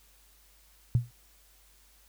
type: tone with exponential decay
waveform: sine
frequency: 120 Hz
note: B2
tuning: 49 cents flat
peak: -17 dBFS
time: 0.95-1.11 s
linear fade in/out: 0 ms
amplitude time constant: 33 ms
effects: added 50 Hz sine -62 dBFS peak until 2.08 s + white hiss -62 dBFS RMS until 2.08 s